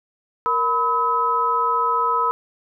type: tone cluster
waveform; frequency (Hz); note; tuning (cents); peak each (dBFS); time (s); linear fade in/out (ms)
sine; 466.7 / 998 / 1283; A#4 / B5 / E6; +2 / +18 / -47; -27 / -20 / -20; 0.46-2.31; 0
effects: none